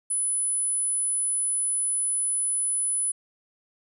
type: tone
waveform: sine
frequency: 10000 Hz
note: D#9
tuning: 8 cents sharp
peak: -23 dBFS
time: 0.1-3.12 s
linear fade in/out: 10 ms
effects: none